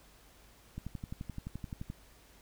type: click train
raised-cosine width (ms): 5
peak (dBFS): -27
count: 14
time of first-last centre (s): 0.78-1.901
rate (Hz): 11.6
effects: added 50 Hz sine -62 dBFS peak until 2.41 s + pink hiss -61 dBFS RMS until 2.41 s